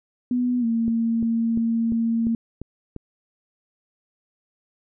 sine tone with pitch glide, 246.9 to 229 Hz, B3 to A#3, 0 to -31 cents, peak -19 dBFS, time 0.31-2.35 s, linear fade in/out 2 ms, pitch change -131 cents, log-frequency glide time 0.6-0.65 s
click train, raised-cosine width 3 ms, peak -20 dBFS, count 7, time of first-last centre 0.88-2.963 s, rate 2.88 Hz
effects none

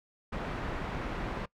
pink low-pass noise, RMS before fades -36 dBFS, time 0.32-1.46 s, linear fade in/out 10 ms, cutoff 1900 Hz, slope 12 dB/octave, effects noise-tail reverb RT60 0.1 s tail -22 dB re dry

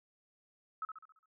sine tone with echo, 1290 Hz, E6, 38 cents flat, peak -35 dBFS, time 0.82-0.85 s, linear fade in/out 2 ms, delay 68 ms, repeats 6, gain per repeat -6 dB, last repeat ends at 1.258 s, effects none

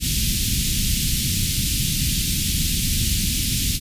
pink band-stop noise, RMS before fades -21 dBFS, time 0-3.8 s, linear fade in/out 50 ms, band 220 to 2900 Hz, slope 24 dB/octave, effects resampled to 32000 Hz

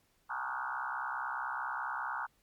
sine tone with frequency modulation, 1174.7 Hz, D6, in tune, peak -34 dBFS, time 0.29-2.27 s, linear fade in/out 20 ms, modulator 64.7 Hz, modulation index 5.4, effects pink hiss -72 dBFS RMS until 2.42 s + MP3 96 kbps

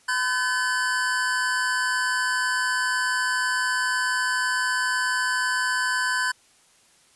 square tone cluster, 1011 / 1519 / 1727 Hz, B5 / F#6 / A6, +40 / +45 / -33 cents, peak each -29 / -25 / -29 dBFS, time 0.08-6.32 s, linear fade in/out 10 ms, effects white hiss -58 dBFS RMS until 7.15 s + resampled to 24000 Hz

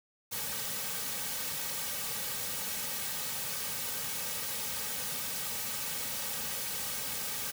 white noise with comb filter, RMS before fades -36 dBFS, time 0.31-7.52 s, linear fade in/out 20 ms, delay 2.9 ms, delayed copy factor -0.8, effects none

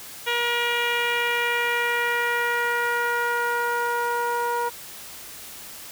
10% pulse tone with low-pass filter sweep, 476.6 Hz, A#4, 38 cents sharp, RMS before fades -24 dBFS, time 0.26-4.7 s, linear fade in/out 20 ms, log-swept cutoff 3400 to 1000 Hz, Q 1.8, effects white hiss -40 dBFS RMS until 5.91 s

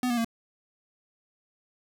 square tone with pitch steps, 250 / 239.4 / 229.3 Hz, B3 / A#3 / A#3, +21 / +46 / -28 cents, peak -25 dBFS, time 0.03-0.246 s, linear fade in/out 2 ms, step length 72 ms, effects 9-bit

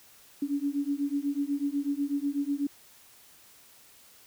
sine beating tone pair, 280 / 288.1 Hz, C#4 / D4, +18 / -33 cents, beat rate 8.1 Hz, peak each -30 dBFS, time 0.42-2.67 s, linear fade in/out 5 ms, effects white hiss -56 dBFS RMS until 4.26 s

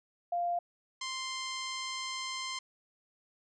sine / 10% pulse tone pair in turn, 697 / 1046.8 Hz, F5 / C6, -4 / 0 cents, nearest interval perfect fifth, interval 704 cents, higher second, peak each -29 / -27 dBFS, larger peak second, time 0.32-0.59 / 1.01-2.59 s, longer second, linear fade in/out 5 ms, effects resampled to 22050 Hz

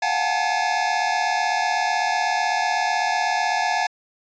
square tone cluster, 705 / 741 / 819 / 887 / 1705 Hz, F5 / F#5 / G#5 / A5 / G#6, +16 / +2 / -24 / +14 / +45 cents, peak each -27 dBFS, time 0.02-3.87 s, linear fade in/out 5 ms, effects resampled to 16000 Hz

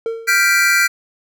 triangle tone with exponential decay, 455.3 Hz, A#4, 41 cents flat, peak -14 dBFS, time 0.06-0.5 s, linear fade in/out 1 ms, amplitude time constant 94 ms
square chord, G dominant seventh, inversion third, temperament equal, 1396.9 / 1568 / 1975.5 / 2349 Hz, F6 / G6 / B6 / D7, 0 / 0 / 0 / 0 cents, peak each -18 dBFS, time 0.27-0.88 s, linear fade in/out 20 ms
effects none

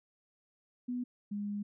sine tone pair in turn, 246.9 / 204.9 Hz, B3 / G#3, 0 / -23 cents, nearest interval minor third, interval 323 cents, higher first, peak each -33 / -34 dBFS, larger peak first, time 0.88-1.04 / 1.31-1.63 s, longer second, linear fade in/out 10 ms, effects none

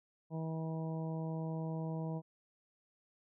harmonic tone, 160.9 Hz, E3, 42 cents flat, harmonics 1 / 2 / 3 / 4 / 5 / 6, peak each -37 / -46 / -47 / -48 / -53 / -52 dBFS, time 0.3-2.22 s, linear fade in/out 50 ms, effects none

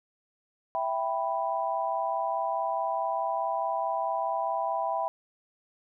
sine chord, E minor, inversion none, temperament equal, 659.3 / 784 / 987.8 Hz, E5 / G5 / B5, 0 / 0 / 0 cents, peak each -31 dBFS, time 0.75-5.08 s, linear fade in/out 0 ms, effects none

